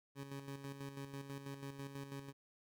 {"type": "tone with tremolo", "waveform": "20% pulse", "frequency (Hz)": 138.59, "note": "C#3", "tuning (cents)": 0, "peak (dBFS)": -39, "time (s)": [0.15, 2.33], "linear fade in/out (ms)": 50, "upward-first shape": "square", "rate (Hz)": 6.1, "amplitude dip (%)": 55, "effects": []}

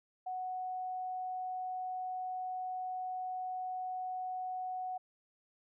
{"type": "tone", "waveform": "sine", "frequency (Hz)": 740, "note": "F#5", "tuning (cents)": 0, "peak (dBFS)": -36, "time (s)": [0.26, 4.98], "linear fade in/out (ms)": 10, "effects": []}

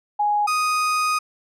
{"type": "tone pair in turn", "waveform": ["sine", "35% pulse"], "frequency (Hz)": [830.6, 1244.5], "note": ["G#5", "D#6"], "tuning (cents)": [0, 0], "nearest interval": "perfect fifth", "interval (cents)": 700, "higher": "second", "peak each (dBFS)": -17, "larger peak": "neither", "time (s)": [[0.19, 0.47], [0.47, 1.19]], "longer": "second", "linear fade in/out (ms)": 10, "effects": ["low-pass 10000 Hz 12 dB/octave"]}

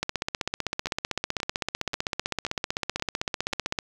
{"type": "two click trains", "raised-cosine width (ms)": 0.2, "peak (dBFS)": [-15, -9], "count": [6, 60], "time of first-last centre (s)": [[0.87, 3.53], [0.03, 3.788]], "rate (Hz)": [1.88, 15.7], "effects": ["7-bit"]}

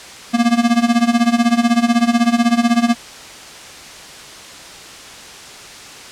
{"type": "tone with tremolo", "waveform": "square", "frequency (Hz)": 235.5, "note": "A#3", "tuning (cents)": 18, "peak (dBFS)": -9, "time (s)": [0.33, 2.95], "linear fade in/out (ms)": 20, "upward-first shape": "sine", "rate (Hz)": 16, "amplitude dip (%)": 85, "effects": ["white hiss -35 dBFS RMS until 6.11 s", "low-pass 7000 Hz 12 dB/octave"]}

